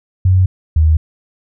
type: tone pair in turn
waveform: sine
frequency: 92.9 / 78.55 Hz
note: F#2 / D#2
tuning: +7 / +17 cents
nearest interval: minor third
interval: 290 cents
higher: first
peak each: -7 dBFS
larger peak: neither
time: 0.25-0.46 / 0.76-0.97 s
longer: neither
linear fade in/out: 5 ms
effects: none